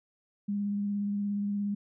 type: tone with vibrato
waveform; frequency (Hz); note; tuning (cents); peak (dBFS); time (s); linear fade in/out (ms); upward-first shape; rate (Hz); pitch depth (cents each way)
sine; 203.2; G#3; -38; -28; 0.48-1.75; 10; sine; 17; 15
effects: none